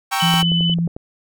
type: chord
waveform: sawtooth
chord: G diminished seventh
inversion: none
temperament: equal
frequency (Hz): 784 / 932.3 / 1108.7 / 1318.5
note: G5 / Bb5 / Db6 / Fb6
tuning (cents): 0 / 0 / 0 / 0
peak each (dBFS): -17 / -23 / -21 / -23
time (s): 0.11-0.43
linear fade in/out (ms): 20
type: tone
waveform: sine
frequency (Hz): 3005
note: F#7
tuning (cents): +26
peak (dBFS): -18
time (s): 0.2-0.74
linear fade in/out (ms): 2
type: tone with vibrato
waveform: sine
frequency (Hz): 168.9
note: E3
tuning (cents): +42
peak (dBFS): -16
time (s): 0.22-0.88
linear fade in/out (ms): 10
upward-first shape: square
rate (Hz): 17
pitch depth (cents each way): 9
type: click train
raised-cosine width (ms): 2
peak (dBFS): -17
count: 8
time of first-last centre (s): 0.34-0.965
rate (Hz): 11.2
effects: none